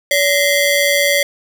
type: ring-modulated tone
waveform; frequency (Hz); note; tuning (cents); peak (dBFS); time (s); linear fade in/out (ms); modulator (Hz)
sawtooth; 1318.5; E6; 0; -5; 0.11-1.23; 2; 749
effects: none